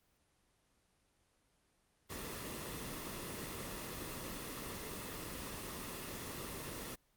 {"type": "noise with comb filter", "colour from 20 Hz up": "pink", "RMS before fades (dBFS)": -44, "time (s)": [2.09, 6.96], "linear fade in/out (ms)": 20, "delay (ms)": 1.3, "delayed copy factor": -0.5, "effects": ["pink hiss -75 dBFS RMS until 7.16 s", "Opus 24 kbps"]}